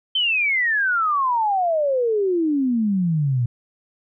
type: exponential sweep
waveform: sine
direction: down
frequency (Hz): 3130 to 116.54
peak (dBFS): -17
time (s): 0.15-3.46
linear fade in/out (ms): 5
effects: none